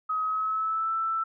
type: tone with pitch glide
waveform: sine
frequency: 1268 to 1326.4 Hz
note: D#6 to E6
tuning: +32 to +10 cents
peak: -25 dBFS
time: 0.09-1.24 s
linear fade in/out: 10 ms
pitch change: +78 cents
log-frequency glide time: 0.22-0.93 s
effects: none